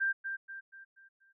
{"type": "tone with echo", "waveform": "sine", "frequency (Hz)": 1581, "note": "G6", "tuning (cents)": 14, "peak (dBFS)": -27, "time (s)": [0, 0.13], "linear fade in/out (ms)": 20, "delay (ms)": 240, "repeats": 5, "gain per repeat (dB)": -7, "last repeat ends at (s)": 1.33, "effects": []}